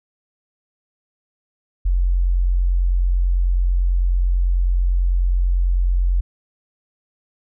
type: tone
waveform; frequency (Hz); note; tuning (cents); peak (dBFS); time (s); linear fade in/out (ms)
sine; 44.56; F1; +36; -14; 1.85-6.21; 10
effects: none